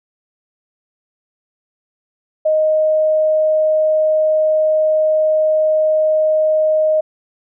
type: tone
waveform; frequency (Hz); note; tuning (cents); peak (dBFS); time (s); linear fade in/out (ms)
sine; 622.3; D#5; 0; -11; 2.45-7.01; 10
effects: none